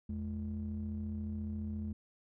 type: ring-modulated tone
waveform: triangle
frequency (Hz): 65.41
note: C2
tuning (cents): 0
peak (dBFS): -31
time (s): 0.09-1.93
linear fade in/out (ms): 5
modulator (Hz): 148
effects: none